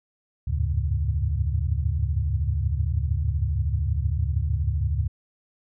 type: tone cluster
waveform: sine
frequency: 72.9 / 85.7 / 101.6 / 108 / 137.5 Hz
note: D2 / F2 / G#2 / A2 / C#3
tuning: -12 / -32 / -38 / -32 / -14 cents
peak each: -24 / -29 / -29 / -31 / -32 dBFS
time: 0.47-5.08 s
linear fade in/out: 10 ms
effects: none